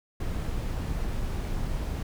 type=noise; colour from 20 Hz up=brown; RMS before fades=-30 dBFS; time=0.2-2.03 s; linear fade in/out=5 ms; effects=none